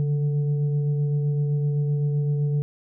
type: tone with frequency modulation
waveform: sine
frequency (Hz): 144.6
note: D3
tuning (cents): -27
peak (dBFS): -20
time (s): 0-2.62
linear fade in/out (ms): 0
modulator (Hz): 297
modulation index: 0.35
effects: none